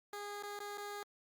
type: tone with dropouts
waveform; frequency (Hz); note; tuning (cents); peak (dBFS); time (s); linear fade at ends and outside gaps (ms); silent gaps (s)
15% pulse; 410; G#4; -22; -36; 0.13-1.03; 2; 0.426-0.434 / 0.591-0.602 / 0.775-0.78
effects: Opus 48 kbps